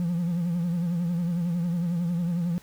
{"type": "tone with vibrato", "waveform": "triangle", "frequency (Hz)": 172.3, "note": "F3", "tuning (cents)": -23, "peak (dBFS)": -21, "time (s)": [0, 2.58], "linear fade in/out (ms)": 0, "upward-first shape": "triangle", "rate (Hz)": 11, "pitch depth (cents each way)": 85, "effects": ["tanh soft clip ceiling -18 dBFS", "pink hiss -53 dBFS RMS until 2.62 s"]}